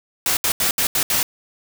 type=noise bursts at uneven times; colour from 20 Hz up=white; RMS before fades=-19 dBFS; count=6; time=0.26-0.37 / 0.44-0.52 / 0.6-0.71 / 0.78-0.87 / 0.95-1.03 / 1.1-1.23 s; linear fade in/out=2 ms; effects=none